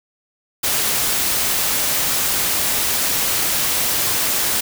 white noise, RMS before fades -19 dBFS, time 0.63-4.61 s, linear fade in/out 10 ms, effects none

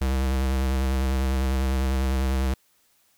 square tone with vibrato, 65.9 Hz, C2, 13 cents sharp, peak -22 dBFS, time 0.01-2.54 s, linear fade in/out 5 ms, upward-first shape sine, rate 10 Hz, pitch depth 39 cents each way, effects white hiss -64 dBFS RMS until 3.17 s

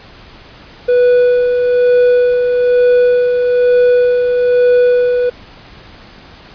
triangle tone with tremolo, 492 Hz, B4, 7 cents flat, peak -4 dBFS, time 0.88-5.3 s, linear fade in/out 10 ms, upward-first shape sine, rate 1.1 Hz, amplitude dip 40%, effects pink hiss -38 dBFS RMS until 6.54 s + resampled to 11025 Hz

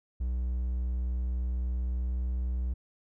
triangle tone with pitch glide, 61.74 to 62.1 Hz, B1 to B1, 0 to +10 cents, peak -26 dBFS, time 0.2-2.74 s, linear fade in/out 10 ms, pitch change +10 cents, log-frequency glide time 1.96-2.14 s, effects none

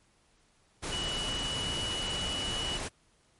sine tone in noise, 2940 Hz, F#7, 12 cents flat, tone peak -33 dBFS, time 0.91-2.78 s, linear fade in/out 20 ms, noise pink, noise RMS -36 dBFS, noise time 0.82-2.89 s, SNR 0 dB, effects pink hiss -67 dBFS RMS until 3.39 s + MP3 48 kbps

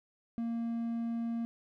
triangle tone, 231.7 Hz, A#3, 10 cents flat, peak -30 dBFS, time 0.38-1.45 s, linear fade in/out 0 ms, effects none

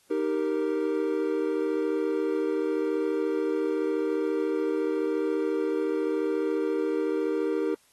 triangle chord, Eb major, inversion none, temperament equal, 311.1 / 392 / 466.2 Hz, Eb4 / G4 / Bb4, 0 / 0 / 0 cents, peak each -27 dBFS, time 0.1-7.75 s, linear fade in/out 10 ms, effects white hiss -63 dBFS RMS until 7.92 s + AAC 32 kbps

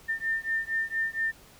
sine beating tone pair, 1800 / 1804.3 Hz, A6 / A6, +39 / +43 cents, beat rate 4.3 Hz, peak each -30 dBFS, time 0.08-1.32 s, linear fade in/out 20 ms, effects pink hiss -54 dBFS RMS until 1.59 s

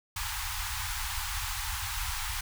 pink band-stop noise, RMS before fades -34 dBFS, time 0.16-2.41 s, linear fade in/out 5 ms, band 100 to 800 Hz, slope 96 dB/octave, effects none

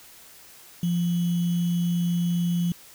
sine tone with sample-and-hold, 173.2 Hz, F3, 14 cents flat, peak -21 dBFS, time 0.83-2.72 s, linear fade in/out 2 ms, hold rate 3150 Hz, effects white hiss -49 dBFS RMS until 2.94 s

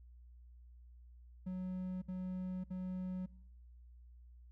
triangle tone bursts, 184.4 Hz, F#3, 6 cents flat, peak -36 dBFS, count 3, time 1.46-3.262 s, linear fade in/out 10 ms, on 560 ms, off 61 ms, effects noise-tail reverb RT60 0.9 s tail -23 dB re dry + added 60 Hz sine -55 dBFS peak until 4.51 s

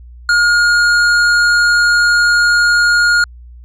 sine tone with hard clipping, 1426 Hz, F6, 36 cents sharp, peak -10 dBFS, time 0.29-3.24 s, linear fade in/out 2 ms, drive 15 dB, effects added 60 Hz sine -33 dBFS peak until 3.64 s + low-pass 7000 Hz 12 dB/octave

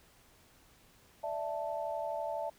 sine chord, D suspended second, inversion none, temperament equal, 587.3 / 659.3 / 880 Hz, D5 / E5 / A5, 0 / 0 / 0 cents, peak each -39 / -37 / -39 dBFS, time 1.23-2.5 s, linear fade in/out 10 ms, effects pink hiss -63 dBFS RMS until 2.58 s

